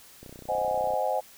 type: click train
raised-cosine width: 2 ms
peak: -31 dBFS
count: 23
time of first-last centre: 0.23-0.937 s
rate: 31.1 Hz
type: chord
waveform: sine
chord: Ab dominant seventh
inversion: first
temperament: equal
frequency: 523.3 / 622.3 / 740 / 830.6 Hz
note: C5 / Eb5 / Gb5 / Ab5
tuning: 0 / 0 / 0 / 0 cents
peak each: -30 dBFS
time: 0.48-1.21 s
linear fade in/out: 20 ms
effects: white hiss -52 dBFS RMS until 1.37 s